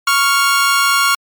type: tone pair together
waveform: sawtooth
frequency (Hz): 1108.7 / 1396.9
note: C#6 / F6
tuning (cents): 0 / 0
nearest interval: major third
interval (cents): 400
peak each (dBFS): -10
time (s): 0.07-1.15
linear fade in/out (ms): 5
effects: MP3 96 kbps